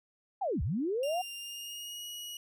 sine linear two-way sweep, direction down then up, 842 to 57.4 to 754 Hz, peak -29 dBFS, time 0.41-1.22 s, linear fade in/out 10 ms, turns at 0.62 s
sawtooth tone with pitch glide, 2794 to 2906 Hz, F7 to F#7, 0 to -32 cents, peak -37 dBFS, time 1.03-2.37 s, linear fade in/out 2 ms, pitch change +68 cents, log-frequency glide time 1.36-2.06 s
effects none

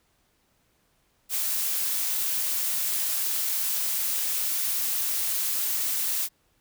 blue noise, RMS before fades -27 dBFS, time 1.29-6.29 s, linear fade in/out 50 ms, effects pink hiss -68 dBFS RMS until 6.6 s

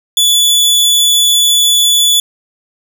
sawtooth tone, 3449 Hz, A7, 35 cents flat, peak -4 dBFS, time 0.17-2.2 s, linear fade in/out 2 ms, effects none

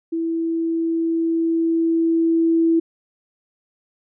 sine tone with level ramp, 329.6 Hz, E4, in tune, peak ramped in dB -20 to -13 dBFS, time 0.12-2.8 s, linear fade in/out 10 ms, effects none

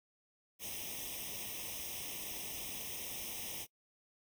white noise with comb filter, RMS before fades -43 dBFS, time 0.59-3.67 s, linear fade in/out 50 ms, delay 0.34 ms, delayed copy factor +1, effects noise-tail reverb RT60 0.1 s tail -23 dB re dry

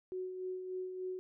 sine tone with tremolo, 370 Hz, F#4, in tune, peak -36 dBFS, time 0.12-1.19 s, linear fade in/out 0 ms, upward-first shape sine, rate 3.4 Hz, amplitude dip 45%, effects none

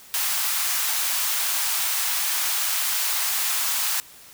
white high-pass noise, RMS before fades -24 dBFS, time 0.14-4 s, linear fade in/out 0 ms, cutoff 780 Hz, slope 24 dB/octave, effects white hiss -47 dBFS RMS until 4.33 s

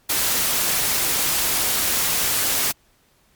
white noise with amplitude modulation, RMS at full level -19 dBFS, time 0.09-2.72 s, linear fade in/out 10 ms, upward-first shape sine, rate 258 Hz, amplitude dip 35%, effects pink hiss -60 dBFS RMS until 3.35 s + MP3 96 kbps

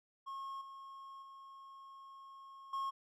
triangle tone with level steps, 1085 Hz, C#6, 37 cents flat, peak -40 / -47 / -50 / -34 dBFS, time 0.26-2.91 s, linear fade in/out 20 ms, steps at 0.61 / 1.22 / 2.73 s, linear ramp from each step 5 ms, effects none

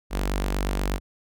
sawtooth tone with notch filter, 48.26 Hz, G1, 26 cents flat, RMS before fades -26 dBFS, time 0.1-1 s, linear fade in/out 50 ms, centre 98 Hz, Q 0.87, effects none

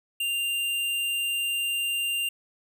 square tone, 2790 Hz, F7, 2 cents flat, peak -26 dBFS, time 0.2-2.29 s, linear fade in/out 5 ms, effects none

